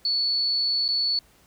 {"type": "tone with dropouts", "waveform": "sine", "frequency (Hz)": 4435, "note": "C#8", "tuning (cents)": 0, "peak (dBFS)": -21, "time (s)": [0.05, 1.19], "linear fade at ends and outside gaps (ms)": 2, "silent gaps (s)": [0.881, 0.887], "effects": ["pink hiss -58 dBFS RMS until 1.46 s"]}